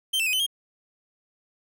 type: tone with pitch steps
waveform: 45% pulse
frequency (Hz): 3127 / 2664 / 2507 / 3037 / 3231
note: G7 / E7 / D#7 / F#7 / G#7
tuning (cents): -5 / +18 / +12 / +44 / -48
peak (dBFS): -22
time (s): 0.13-0.465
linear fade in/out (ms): 10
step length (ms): 67
effects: none

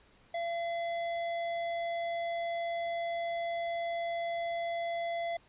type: tone with tanh clipping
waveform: sine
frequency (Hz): 680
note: F5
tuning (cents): -46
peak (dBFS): -34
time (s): 0.34-5.37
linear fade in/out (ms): 5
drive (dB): 15
effects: pink hiss -63 dBFS RMS until 5.48 s + resampled to 8000 Hz

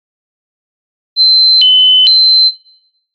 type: tone with vibrato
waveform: sine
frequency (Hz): 3520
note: A7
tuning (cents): 0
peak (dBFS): -3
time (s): 1.16-2.52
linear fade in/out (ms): 50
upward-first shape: square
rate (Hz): 1.1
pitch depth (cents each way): 260
effects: noise-tail reverb RT60 0.9 s tail -19 dB re dry + AAC 64 kbps

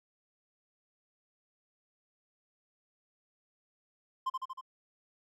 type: tone with echo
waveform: triangle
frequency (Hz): 1046.5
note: C6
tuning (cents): 0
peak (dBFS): -27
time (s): 4.26-4.3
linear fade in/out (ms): 10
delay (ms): 78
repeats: 4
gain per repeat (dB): -3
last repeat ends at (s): 4.612
effects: none

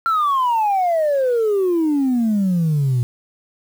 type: exponential sweep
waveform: sine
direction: down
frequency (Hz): 1375 to 118.8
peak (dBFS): -13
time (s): 0.06-3.03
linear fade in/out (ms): 0
effects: tanh soft clip ceiling -12 dBFS + 7-bit

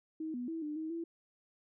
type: tone with pitch steps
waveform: sine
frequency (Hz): 316.5 / 245.6 / 326.4 / 299.8 / 316.7 / 333.8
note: D#4 / B3 / E4 / D4 / D#4 / E4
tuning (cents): +30 / -9 / -17 / +36 / +31 / +22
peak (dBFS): -36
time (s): 0.2-1.04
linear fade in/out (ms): 5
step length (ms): 140
effects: none

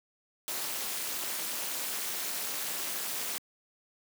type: noise with amplitude modulation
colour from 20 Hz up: white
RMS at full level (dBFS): -31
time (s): 0.48-3.38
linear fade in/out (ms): 0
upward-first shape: sine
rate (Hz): 285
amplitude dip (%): 90
effects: high-pass 200 Hz 12 dB/octave

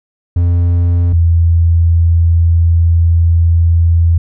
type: tone pair in turn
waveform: triangle / sine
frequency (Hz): 86.9 / 83.9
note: F2 / E2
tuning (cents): -8 / +31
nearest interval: minor second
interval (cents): 61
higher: first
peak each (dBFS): -6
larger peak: neither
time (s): 0.36-1.13 / 1.13-4.18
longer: second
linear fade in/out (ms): 5
effects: none

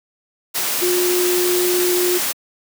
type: tone in noise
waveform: sine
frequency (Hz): 358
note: F4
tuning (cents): +43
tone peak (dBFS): -16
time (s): 0.81-2.19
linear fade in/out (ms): 20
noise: white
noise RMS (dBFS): -21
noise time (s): 0.54-2.33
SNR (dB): +2
effects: high-pass 200 Hz 12 dB/octave

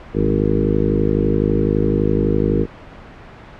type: harmonic tone with a mistuned harmonic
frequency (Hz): 51.91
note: G#1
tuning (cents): 0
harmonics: 1 / 2 / 3 / 4 / 5 / 6 / 7 / 8 / 9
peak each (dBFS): -23 / -23 / -23 / -23 / -23 / -23 / -23 / -23 / -23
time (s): 0.13-2.67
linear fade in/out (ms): 50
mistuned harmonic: 3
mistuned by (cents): +34
effects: pink hiss -38 dBFS RMS until 3.59 s + low-pass 2000 Hz 12 dB/octave

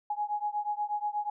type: beating tone pair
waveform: sine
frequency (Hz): 830.6 / 838.9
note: G#5 / G#5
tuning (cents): 0 / +17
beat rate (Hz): 8.3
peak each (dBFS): -32 / -33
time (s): 0.1-1.3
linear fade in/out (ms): 5
effects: none

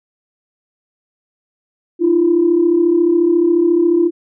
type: tone pair together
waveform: sine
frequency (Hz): 309.5 / 343.7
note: D#4 / F4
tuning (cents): -9 / -28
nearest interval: major second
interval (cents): 181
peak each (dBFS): -16 / -10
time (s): 1.99-4.11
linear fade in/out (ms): 50
effects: tanh soft clip ceiling -3 dBFS

